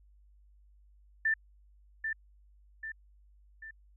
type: tone with echo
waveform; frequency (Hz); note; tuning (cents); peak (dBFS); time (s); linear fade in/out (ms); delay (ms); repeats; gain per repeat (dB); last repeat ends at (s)
sine; 1776; A6; +16; -25; 1.25-1.34; 5; 790; 3; -6; 3.71
effects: added 50 Hz sine -58 dBFS peak until 3.96 s